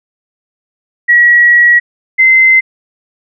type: tone pair in turn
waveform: sine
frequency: 1918 / 2066 Hz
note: A#6 / C7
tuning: +49 / -22 cents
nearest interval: minor second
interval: 129 cents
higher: second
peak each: -3 dBFS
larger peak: neither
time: 1.08-1.8 / 2.18-2.61 s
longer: first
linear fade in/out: 20 ms
effects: none